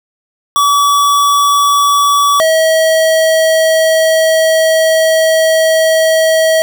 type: tone pair in turn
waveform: square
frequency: 1143 / 641.5 Hz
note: D6 / E5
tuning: -47 / -47 cents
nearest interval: minor seventh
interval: 1000 cents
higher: first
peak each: -8 dBFS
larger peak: neither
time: 0.56-2.4 / 2.4-6.62 s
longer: second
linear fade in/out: 0 ms
effects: none